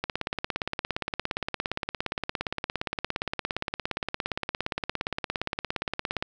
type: click train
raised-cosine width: 0.3 ms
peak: -12 dBFS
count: 108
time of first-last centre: 0.04-6.225 s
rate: 17.3 Hz
effects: none